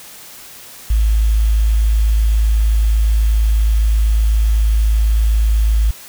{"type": "tone with quantisation", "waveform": "sine", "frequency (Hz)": 54, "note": "A1", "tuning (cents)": -32, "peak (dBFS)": -10, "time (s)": [0.9, 5.91], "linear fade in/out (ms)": 5, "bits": 6, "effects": ["white hiss -37 dBFS RMS until 6.08 s"]}